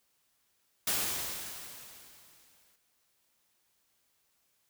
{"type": "noise with exponential decay", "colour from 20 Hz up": "white", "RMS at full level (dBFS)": -29, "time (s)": [0.87, 2.76], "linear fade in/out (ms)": 5, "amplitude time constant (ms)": 410, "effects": ["white hiss -74 dBFS RMS until 4.69 s"]}